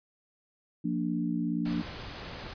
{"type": "chord", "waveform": "sine", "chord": "Bb major", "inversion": "second", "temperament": "equal with one note detuned", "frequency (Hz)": [174.61, 232.1, 293.7], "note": ["F3", "Bb3", "D4"], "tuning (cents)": [0, -7, 0], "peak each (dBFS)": -32, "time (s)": [0.84, 1.82], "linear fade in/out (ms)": 10}
{"type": "noise", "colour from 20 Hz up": "pink", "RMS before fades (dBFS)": -41, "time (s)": [1.65, 2.54], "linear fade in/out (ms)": 10}
{"effects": ["resampled to 11025 Hz"]}